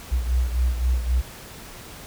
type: beating tone pair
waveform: sine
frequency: 61.2 / 65 Hz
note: B1 / C2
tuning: -15 / -11 cents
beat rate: 3.8 Hz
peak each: -20 / -26 dBFS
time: 0.11-1.22 s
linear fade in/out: 20 ms
effects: pink hiss -41 dBFS RMS until 2.06 s